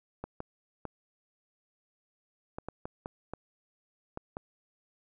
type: clicks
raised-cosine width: 1 ms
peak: -23 dBFS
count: 10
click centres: 0.24 / 0.404 / 0.853 / 2.585 / 2.686 / 2.855 / 3.059 / 3.336 / 4.174 / 4.369 s
effects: none